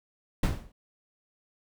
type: noise with exponential decay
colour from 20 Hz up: brown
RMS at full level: -19 dBFS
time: 0.43-0.72 s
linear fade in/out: 5 ms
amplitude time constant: 62 ms
effects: none